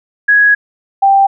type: tone pair in turn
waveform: sine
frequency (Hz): 1666 / 786.2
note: G#6 / G5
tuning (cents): +5 / +5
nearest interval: octave + minor second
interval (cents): 1300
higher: first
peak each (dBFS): -5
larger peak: neither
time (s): 0.28-0.55 / 1.02-1.27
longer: first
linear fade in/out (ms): 10
effects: none